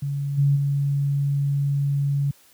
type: tone with level steps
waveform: sine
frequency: 141.1 Hz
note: C#3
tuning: 31 cents sharp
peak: -23 / -15 / -19 dBFS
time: 0.02-2.31 s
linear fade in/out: 5 ms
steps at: 0.37 / 0.55 s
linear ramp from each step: 20 ms
effects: white hiss -55 dBFS RMS until 2.53 s + high-pass 60 Hz 12 dB/octave